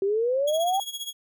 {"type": "exponential sweep", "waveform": "sine", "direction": "up", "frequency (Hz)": [381.8, 799], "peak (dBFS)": -21, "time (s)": [0.02, 0.8], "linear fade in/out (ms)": 2}
{"type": "tone with tremolo", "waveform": "sawtooth", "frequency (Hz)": 3322, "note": "G#7", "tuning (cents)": 0, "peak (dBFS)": -26, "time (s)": [0.47, 1.13], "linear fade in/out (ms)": 10, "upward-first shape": "sine", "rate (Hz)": 15, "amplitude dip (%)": 80}
{"effects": []}